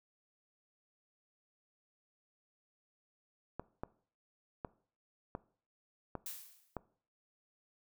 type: clicks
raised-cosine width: 1 ms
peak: -25 dBFS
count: 6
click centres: 3.596 / 3.835 / 4.648 / 5.351 / 6.153 / 6.767 s
type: noise with exponential decay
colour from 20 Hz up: blue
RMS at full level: -41 dBFS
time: 6.26-6.77 s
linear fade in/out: 2 ms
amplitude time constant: 110 ms
effects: noise-tail reverb RT60 0.5 s tail -20 dB re dry